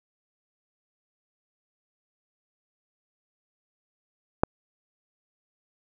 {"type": "click", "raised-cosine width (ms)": 1, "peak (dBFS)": -4, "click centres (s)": 4.435, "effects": []}